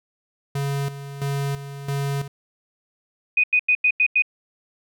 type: tone with tremolo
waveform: square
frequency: 140 Hz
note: C#3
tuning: 18 cents sharp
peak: -23 dBFS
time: 0.55-2.28 s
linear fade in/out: 5 ms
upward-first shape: square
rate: 1.5 Hz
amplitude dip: 70%
type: tone bursts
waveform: sine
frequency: 2489 Hz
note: D#7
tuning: in tune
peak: -14 dBFS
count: 6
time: 3.37-4.222 s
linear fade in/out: 5 ms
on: 67 ms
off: 90 ms
effects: none